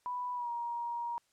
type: tone with pitch glide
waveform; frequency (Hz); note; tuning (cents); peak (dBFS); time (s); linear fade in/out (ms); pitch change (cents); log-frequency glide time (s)
sine; 987.8 to 945.4; B5 to A#5; 0 to +24; -34; 0.06-1.18; 0; -76; 0.34-0.5
effects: white hiss -73 dBFS RMS until 1.32 s + low-pass 9000 Hz 12 dB/octave